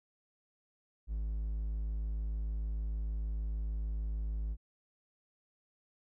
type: tone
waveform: triangle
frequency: 53.3 Hz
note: G#1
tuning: 46 cents sharp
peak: -31 dBFS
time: 1.07-4.57 s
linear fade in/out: 50 ms
effects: none